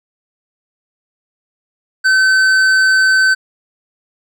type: tone with hard clipping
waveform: triangle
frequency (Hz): 1531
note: G6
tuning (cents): -41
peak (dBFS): -10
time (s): 2.04-3.35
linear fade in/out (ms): 20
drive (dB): 12
effects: none